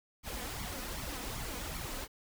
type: noise with flanger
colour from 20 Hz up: pink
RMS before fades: -40 dBFS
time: 0.23-2.08 s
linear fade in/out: 50 ms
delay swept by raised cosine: 0.89 to 4.09 ms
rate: 2.6 Hz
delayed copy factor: +0.65
effects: none